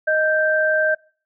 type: tone pair together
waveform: sine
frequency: 622.3 / 1568 Hz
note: D#5 / G6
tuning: 0 / 0 cents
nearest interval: octave + major third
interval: 1600 cents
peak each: -18 dBFS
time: 0.07-0.95 s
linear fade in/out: 10 ms
effects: noise-tail reverb RT60 0.4 s tail -24 dB re dry